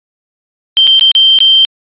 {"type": "tone with dropouts", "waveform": "sine", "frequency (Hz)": 3136, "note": "G7", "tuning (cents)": 0, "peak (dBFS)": -3, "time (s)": [0.77, 1.65], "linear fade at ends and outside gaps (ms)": 0, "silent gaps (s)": [[0.87, 0.875], [0.995, 1.01], [1.115, 1.151], [1.388, 1.404]], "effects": ["resampled to 8000 Hz"]}